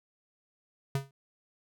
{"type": "tone with exponential decay", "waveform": "square", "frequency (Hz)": 137.1, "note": "C#3", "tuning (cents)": -19, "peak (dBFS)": -25, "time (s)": [0.95, 1.11], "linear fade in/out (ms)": 2, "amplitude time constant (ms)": 33, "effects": []}